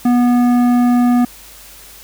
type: tone with tanh clipping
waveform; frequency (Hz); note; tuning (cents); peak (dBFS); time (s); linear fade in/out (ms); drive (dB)
triangle; 243.8; B3; -22; -11; 0.05-1.25; 5; 16
effects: added 50 Hz sine -46 dBFS peak until 2.03 s + white hiss -39 dBFS RMS until 2.03 s